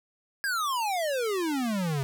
square exponential sweep, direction down, 1661.2 to 130.81 Hz, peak -27 dBFS, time 0.44-2.03 s, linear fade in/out 0 ms, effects none

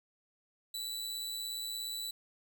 sawtooth tone with amplitude modulation, 3958 Hz, B7, 3 cents sharp, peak -32 dBFS, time 0.74-2.11 s, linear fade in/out 5 ms, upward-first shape sine, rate 117 Hz, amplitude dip 45%, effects none

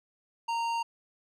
sine tone with tanh clipping, 926 Hz, A#5, 12 cents flat, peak -30 dBFS, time 0.48-0.83 s, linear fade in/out 10 ms, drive 14 dB, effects none

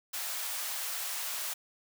white high-pass noise, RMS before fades -36 dBFS, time 0.13-1.54 s, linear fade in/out 10 ms, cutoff 610 Hz, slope 24 dB/octave, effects none

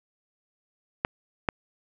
clicks, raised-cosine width 0.5 ms, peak -8 dBFS, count 2, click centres 1.049 / 1.488 s, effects none

